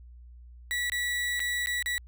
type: tone with dropouts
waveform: 35% pulse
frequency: 1946 Hz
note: B6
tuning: 26 cents flat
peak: -26 dBFS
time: 0.71-1.98 s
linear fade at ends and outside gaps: 0 ms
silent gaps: 0.898-0.92 / 1.395-1.402 / 1.66-1.671 / 1.825-1.86 s
effects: added 60 Hz sine -46 dBFS peak until 2.07 s